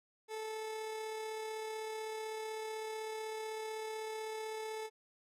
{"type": "tone with amplitude modulation", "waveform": "30% pulse", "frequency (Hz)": 437.3, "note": "A4", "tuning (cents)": -11, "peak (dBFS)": -36, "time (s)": [0.28, 4.9], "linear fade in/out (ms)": 50, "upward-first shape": "sine", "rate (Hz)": 35.9, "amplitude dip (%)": 25, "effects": ["low-pass 12000 Hz 12 dB/octave"]}